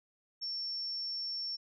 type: tone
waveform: sine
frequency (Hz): 5440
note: F8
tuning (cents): -46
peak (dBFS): -35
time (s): 0.41-1.57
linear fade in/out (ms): 20
effects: none